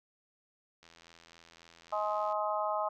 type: click train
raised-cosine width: 0.2 ms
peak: -38 dBFS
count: 126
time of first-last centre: 0.83-2.323 s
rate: 83.7 Hz
type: harmonic tone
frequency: 210.2 Hz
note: G#3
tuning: 21 cents sharp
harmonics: 3 / 4 / 5 / 6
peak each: -34 / -35 / -36 / -37 dBFS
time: 1.92-2.89 s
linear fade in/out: 10 ms
effects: none